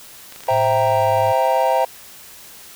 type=clicks; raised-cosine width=0.2 ms; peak=-21 dBFS; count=9; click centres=0.324 / 0.361 / 0.406 / 0.436 / 0.471 / 0.505 / 0.537 / 0.577 / 0.644 s
type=chord; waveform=triangle; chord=C dominant seventh; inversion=none; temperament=equal; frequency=523.3 / 659.3 / 784 / 932.3 Hz; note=C5 / E5 / G5 / Bb5; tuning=0 / 0 / 0 / 0 cents; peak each=-18 dBFS; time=0.48-1.85 s; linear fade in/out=5 ms
type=tone with pitch glide; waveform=sine; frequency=110 to 104.91 Hz; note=A2 to G#2; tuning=0 to +18 cents; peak=-26 dBFS; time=0.5-1.33 s; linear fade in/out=20 ms; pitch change=-82 cents; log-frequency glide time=0.84-1.01 s
effects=white hiss -41 dBFS RMS until 2.75 s